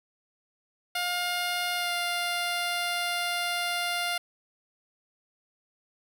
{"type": "tone with pitch glide", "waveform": "10% pulse", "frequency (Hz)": [709, 700.9], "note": ["F5", "F5"], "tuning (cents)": [26, 6], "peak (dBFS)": -19, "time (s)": [0.95, 4.18], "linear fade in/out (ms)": 5, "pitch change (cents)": -20, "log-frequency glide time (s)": [1.76, 1.92], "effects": []}